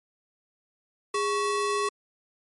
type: ring-modulated tone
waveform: square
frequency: 760 Hz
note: F#5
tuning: 46 cents sharp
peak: -22 dBFS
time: 1.14-1.89 s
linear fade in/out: 5 ms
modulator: 350 Hz
effects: MP3 48 kbps